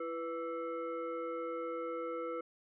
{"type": "tone with frequency modulation", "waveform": "sine", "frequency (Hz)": 493.9, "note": "B4", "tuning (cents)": 0, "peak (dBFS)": -36, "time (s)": [0, 2.41], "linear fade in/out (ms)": 5, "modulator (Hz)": 828, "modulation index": 1, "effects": []}